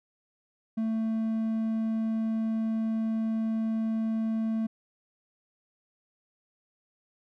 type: tone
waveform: triangle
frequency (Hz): 222.5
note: A3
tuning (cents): +20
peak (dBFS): -24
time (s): 0.77-4.67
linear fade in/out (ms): 10
effects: none